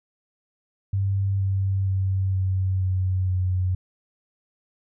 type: tone with pitch steps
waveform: sine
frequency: 98 / 96.76 / 95.54 / 94.33 / 93.14 / 91.97 Hz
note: G2 / G2 / G2 / F#2 / F#2 / F#2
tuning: 0 / -22 / -44 / +34 / +12 / -10 cents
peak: -20 dBFS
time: 0.93-3.75 s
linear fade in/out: 5 ms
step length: 470 ms
effects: none